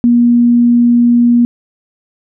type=tone; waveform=sine; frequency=239 Hz; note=A#3; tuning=43 cents sharp; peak=-5 dBFS; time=0.04-1.45 s; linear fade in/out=0 ms; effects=none